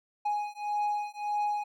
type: beating tone pair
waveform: triangle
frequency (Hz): 830.6 / 832.3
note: G#5 / G#5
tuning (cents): 0 / +4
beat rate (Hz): 1.7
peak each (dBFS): -30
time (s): 0.25-1.64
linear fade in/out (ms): 10
effects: none